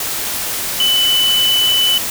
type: tone in noise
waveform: sine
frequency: 2992 Hz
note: F#7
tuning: 19 cents sharp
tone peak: -11 dBFS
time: 0.8-1.98 s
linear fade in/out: 2 ms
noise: white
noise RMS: -21 dBFS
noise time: 0-2.1 s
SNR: +7 dB
effects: none